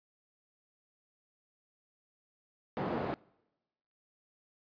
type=band-pass noise; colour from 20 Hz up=white; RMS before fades=-35 dBFS; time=2.77-3.14 s; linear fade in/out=0 ms; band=130 to 640 Hz; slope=12 dB/octave; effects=noise-tail reverb RT60 1.0 s tail -25 dB re dry + resampled to 11025 Hz